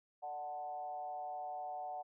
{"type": "tone with frequency modulation", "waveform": "sine", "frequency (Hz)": 740, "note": "F#5", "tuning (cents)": 0, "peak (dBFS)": -40, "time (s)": [0.22, 2.03], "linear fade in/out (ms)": 20, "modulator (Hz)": 148, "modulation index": 0.69, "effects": []}